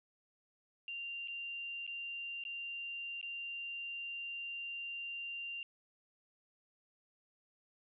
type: tone with dropouts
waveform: sine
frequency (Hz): 2780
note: F7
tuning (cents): -9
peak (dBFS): -40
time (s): 0.88-5.63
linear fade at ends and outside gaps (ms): 1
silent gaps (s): 1.275-1.282 / 1.866-1.876 / 2.438-2.451 / 3.213-3.228
effects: none